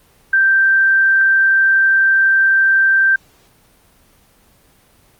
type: tone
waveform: sine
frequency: 1568 Hz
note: G6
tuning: in tune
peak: -9 dBFS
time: 0.33-3.16 s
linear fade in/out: 5 ms
effects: pink hiss -52 dBFS RMS until 5.19 s + Opus 24 kbps